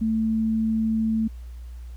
sine tone, 221.7 Hz, A3, 13 cents sharp, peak -20 dBFS, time 0.01-1.28 s, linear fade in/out 10 ms, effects added 60 Hz sine -35 dBFS peak until 1.96 s + pink hiss -59 dBFS RMS until 1.96 s

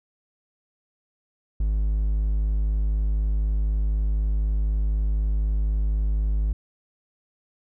triangle tone, 52 Hz, G#1, 3 cents sharp, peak -18 dBFS, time 1.6-6.53 s, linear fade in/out 5 ms, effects none

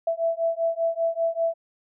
sine beating tone pair, 661 / 666.1 Hz, E5 / E5, +5 / +18 cents, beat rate 5.1 Hz, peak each -25 dBFS, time 0.07-1.54 s, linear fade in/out 5 ms, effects none

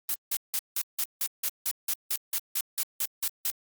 blue noise bursts, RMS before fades -28 dBFS, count 16, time 0.09-3.504 s, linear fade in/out 2 ms, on 54 ms, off 170 ms, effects Opus 32 kbps

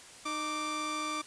sawtooth tone pair together, 307.1 / 1174.7 Hz, D#4 / D6, -23 / 0 cents, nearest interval octave + major seventh, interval 2323 cents, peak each -35 / -30 dBFS, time 0.25-1.22 s, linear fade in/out 10 ms, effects white hiss -51 dBFS RMS until 1.26 s + resampled to 22050 Hz

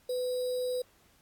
sine tone with sample-and-hold, 501 Hz, B4, 25 cents sharp, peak -29 dBFS, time 0.09-0.82 s, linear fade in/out 5 ms, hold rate 4410 Hz, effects pink hiss -65 dBFS RMS until 1.21 s + AAC 64 kbps

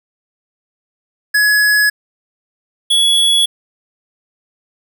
square tone pair in turn, 1688 / 3376 Hz, G#6 / G#7, +28 / +28 cents, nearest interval octave, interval 1200 cents, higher second, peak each -10 dBFS, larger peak neither, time 1.34-1.9 / 2.9-3.46 s, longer neither, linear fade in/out 10 ms, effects none

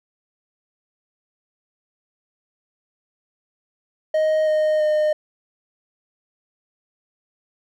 triangle tone with pitch steps, 624 / 617.2 / 610.5 Hz, D#5 / D#5 / D#5, +5 / -14 / -33 cents, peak -14 dBFS, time 4.14-5.13 s, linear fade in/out 5 ms, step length 330 ms, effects none

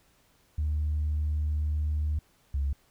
sine tone pair in turn, 75.6 / 69.49 Hz, D#2 / C#2, -49 / +5 cents, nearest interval minor second, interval 146 cents, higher first, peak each -24 dBFS, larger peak neither, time 0.58-2.19 / 2.54-2.73 s, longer first, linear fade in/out 5 ms, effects tanh soft clip ceiling -22 dBFS + pink hiss -65 dBFS RMS until 2.9 s

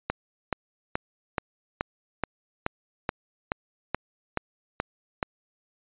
click train, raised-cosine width 0.5 ms, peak -10 dBFS, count 13, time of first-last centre 0.1-5.228 s, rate 2.34 Hz, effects resampled to 8000 Hz

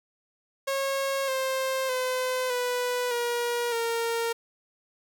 sawtooth tone with pitch steps, 545 / 527.3 / 510.3 / 493.7 / 477.8 / 462.3 Hz, C#5 / C5 / C5 / B4 / A#4 / A#4, -29 / +13 / -43 / -1 / +43 / -14 cents, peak -22 dBFS, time 0.67-4.33 s, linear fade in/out 10 ms, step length 610 ms, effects none

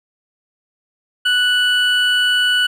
triangle tone pair together, 1480 / 2960 Hz, F#6 / F#7, 0 / 0 cents, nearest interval octave, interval 1200 cents, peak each -14 dBFS, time 1.25-2.67 s, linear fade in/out 10 ms, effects none

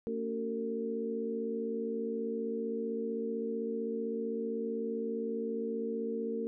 harmonic tone with a mistuned harmonic, 75.8 Hz, D#2, 45 cents flat, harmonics 3 / 4 / 5 / 6, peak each -37 / -43 / -42 / -35 dBFS, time 0.07-6.47 s, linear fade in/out 0 ms, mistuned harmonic 4, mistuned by -120 cents, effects none

